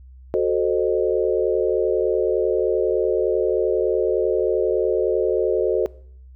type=chord; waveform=sine; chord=F# diminished seventh; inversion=none; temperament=equal with one note detuned; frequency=370 / 440 / 523.3 / 615.5 Hz; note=F#4 / A4 / C5 / Eb5; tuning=0 / 0 / 0 / -19 cents; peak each=-21 / -21 / -24 / -26 dBFS; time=0.34-5.86 s; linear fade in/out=0 ms; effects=noise-tail reverb RT60 0.6 s tail -22 dB re dry + added 64 Hz sine -41 dBFS peak until 6.35 s